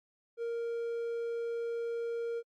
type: tone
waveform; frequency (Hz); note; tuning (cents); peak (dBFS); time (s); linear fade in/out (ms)
triangle; 466.2; A#4; 0; -31; 0.37-2.43; 50
effects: AAC 64 kbps